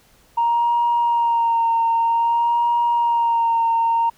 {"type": "tone with vibrato", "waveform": "sine", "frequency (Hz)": 932.3, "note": "A#5", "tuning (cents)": 0, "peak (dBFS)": -14, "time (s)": [0.37, 4.1], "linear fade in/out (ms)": 10, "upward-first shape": "sine", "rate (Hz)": 0.52, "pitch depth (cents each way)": 27, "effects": ["tanh soft clip ceiling -11 dBFS", "pink hiss -55 dBFS RMS until 4.17 s"]}